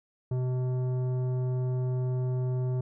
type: tone with tanh clipping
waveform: sine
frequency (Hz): 127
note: B2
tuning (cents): +49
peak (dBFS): -28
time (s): 0.31-2.81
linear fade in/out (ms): 5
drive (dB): 12
effects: none

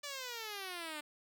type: exponential sweep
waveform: 5% pulse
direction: down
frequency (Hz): 589 to 293.7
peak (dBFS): -30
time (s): 0.03-1.01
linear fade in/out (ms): 10
effects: none

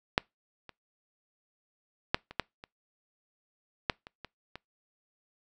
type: clicks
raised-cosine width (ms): 0.3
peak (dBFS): -6 / -28 / -7 / -27 / -11 / -28 / -9 / -28 / -25 / -25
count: 10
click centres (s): 0.179 / 0.693 / 2.145 / 2.31 / 2.397 / 2.639 / 3.898 / 4.069 / 4.247 / 4.556
effects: noise-tail reverb RT60 0.2 s tail -26 dB re dry

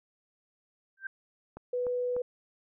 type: tone with exponential growth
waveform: sine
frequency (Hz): 1568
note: G6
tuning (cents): 0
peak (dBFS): -30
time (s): 0.97-1.07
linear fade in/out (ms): 5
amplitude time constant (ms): 20
type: click train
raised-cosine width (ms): 1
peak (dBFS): -29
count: 3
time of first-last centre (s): 1.57-2.165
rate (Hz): 3.36
type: tone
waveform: sine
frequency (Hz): 493.9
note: B4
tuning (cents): 0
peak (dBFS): -28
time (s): 1.73-2.22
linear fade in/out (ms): 5
effects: none

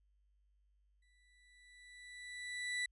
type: tone with exponential growth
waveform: 35% pulse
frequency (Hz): 1972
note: B6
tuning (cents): -3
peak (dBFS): -33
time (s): 1.02-2.86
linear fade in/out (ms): 5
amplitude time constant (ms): 400
effects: added 50 Hz sine -70 dBFS peak until 2.91 s + resampled to 24000 Hz

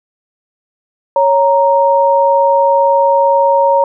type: tone pair together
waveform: sine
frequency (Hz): 554.4 / 932.4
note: C#5 / A#5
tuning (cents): 0 / 0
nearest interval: major sixth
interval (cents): 900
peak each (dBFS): -10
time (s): 1.16-3.84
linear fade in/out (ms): 2
effects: none

